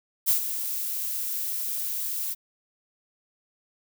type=noise with ADSR envelope; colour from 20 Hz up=violet; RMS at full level=-20 dBFS; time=0.26-2.35 s; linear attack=33 ms; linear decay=110 ms; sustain=-10 dB; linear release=28 ms; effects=none